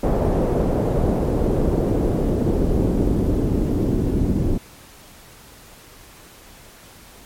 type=noise with low-pass filter sweep; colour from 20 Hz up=pink; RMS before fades=-19 dBFS; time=0.03-4.58 s; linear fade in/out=5 ms; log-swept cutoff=580 to 290 Hz; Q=1.5; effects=pink hiss -45 dBFS RMS until 7.25 s + MP3 64 kbps